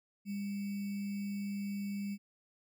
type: tone with sample-and-hold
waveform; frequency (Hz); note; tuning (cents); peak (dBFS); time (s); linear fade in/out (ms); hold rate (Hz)
sine; 201; G3; +44; -35; 0.25-2.18; 50; 2450
effects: none